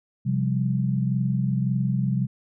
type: chord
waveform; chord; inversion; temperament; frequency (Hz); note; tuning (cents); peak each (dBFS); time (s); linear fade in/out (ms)
sine; C suspended fourth; none; just; 130.81 / 174.42 / 196.22; C3 / F3 / G3; 0 / -2 / +2; -23 / -28 / -26; 0.25-2.27; 20
effects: none